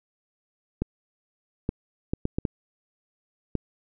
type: clicks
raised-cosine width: 3 ms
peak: -12 dBFS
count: 7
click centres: 0.82 / 1.691 / 2.135 / 2.254 / 2.385 / 2.452 / 3.553 s
effects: none